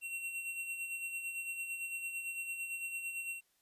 square tone with tremolo, 2728 Hz, F7, 41 cents flat, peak -37 dBFS, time 0.01-3.41 s, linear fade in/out 50 ms, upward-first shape sine, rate 8.9 Hz, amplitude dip 50%, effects white hiss -75 dBFS RMS until 3.61 s + resampled to 32000 Hz

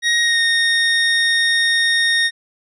25% pulse tone with pitch glide, 1879 to 1848.9 Hz, A#6 to A#6, +13 to -15 cents, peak -10 dBFS, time 0.02-2.31 s, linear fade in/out 50 ms, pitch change -28 cents, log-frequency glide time 0.22-0.4 s, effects resampled to 22050 Hz

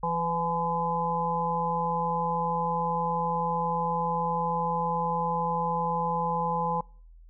harmonic tone with a mistuned harmonic, 169.3 Hz, E3, 46 cents sharp, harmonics 1 / 3 / 5 / 6, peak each -33 / -33 / -29 / -30 dBFS, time 0.03-6.81 s, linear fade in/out 5 ms, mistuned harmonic 3, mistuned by -22 cents, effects noise-tail reverb RT60 0.5 s tail -25 dB re dry + added 41 Hz sine -48 dBFS peak until 7.29 s

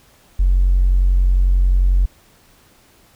triangle tone, 45.59 Hz, F#1, 25 cents flat, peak -7 dBFS, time 0.39-2.06 s, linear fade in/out 10 ms, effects tanh soft clip ceiling -8 dBFS + pink hiss -52 dBFS RMS until 3.15 s

